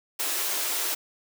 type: high-pass noise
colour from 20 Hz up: white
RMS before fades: -28 dBFS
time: 0.19-0.95 s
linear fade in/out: 10 ms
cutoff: 290 Hz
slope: 96 dB/octave
effects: none